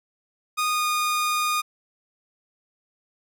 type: tone with pitch glide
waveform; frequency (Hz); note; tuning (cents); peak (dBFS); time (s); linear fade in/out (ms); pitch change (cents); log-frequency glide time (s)
sawtooth; 1234 to 1225.5; D#6 to D#6; -15 to -27; -18; 0.57-1.62; 20; -12; 0.67-0.88
effects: none